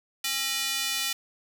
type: tone with high-pass filter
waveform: square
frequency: 269.9 Hz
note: C#4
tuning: 46 cents flat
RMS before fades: -29 dBFS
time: 0.24-1.13 s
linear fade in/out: 5 ms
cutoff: 3000 Hz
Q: 1.1
effects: 9-bit